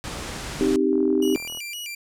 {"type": "low-pass noise", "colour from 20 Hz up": "pink", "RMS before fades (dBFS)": -33, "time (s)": [0.04, 0.76], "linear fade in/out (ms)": 0, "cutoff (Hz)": 9500, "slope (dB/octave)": 24}
{"type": "chord", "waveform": "sine", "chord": "C minor", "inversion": "none", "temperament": "equal", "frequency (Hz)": [261.6, 311.1, 392], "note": ["C4", "Eb4", "G4"], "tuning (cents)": [0, 0, 0], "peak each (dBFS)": [-23, -22, -21], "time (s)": [0.61, 1.36], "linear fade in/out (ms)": 0}
{"type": "click train", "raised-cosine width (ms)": 1, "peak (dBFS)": -29, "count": 27, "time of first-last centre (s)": [0.93, 1.574], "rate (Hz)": 40.4}
{"type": "tone with vibrato", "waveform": "sawtooth", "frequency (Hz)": 2624, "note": "E7", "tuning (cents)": -9, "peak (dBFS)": -28, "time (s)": [1.22, 1.95], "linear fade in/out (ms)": 5, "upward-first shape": "square", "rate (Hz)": 3.9, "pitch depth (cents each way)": 180}
{"effects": []}